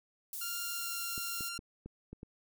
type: high-pass noise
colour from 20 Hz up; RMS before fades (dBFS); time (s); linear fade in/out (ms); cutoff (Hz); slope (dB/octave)
white; -41; 0.33-1.49; 2; 7800; 12
type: tone with pitch glide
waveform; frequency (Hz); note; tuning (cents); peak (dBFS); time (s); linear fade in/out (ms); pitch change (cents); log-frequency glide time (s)
10% pulse; 1396.9 to 1385.6; F6 to F6; 0 to -14; -30; 0.41-1.58; 5; -14; 0.67-0.93
type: clicks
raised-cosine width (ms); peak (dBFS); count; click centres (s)
3; -32; 6; 1.179 / 1.408 / 1.591 / 1.86 / 2.13 / 2.231
effects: none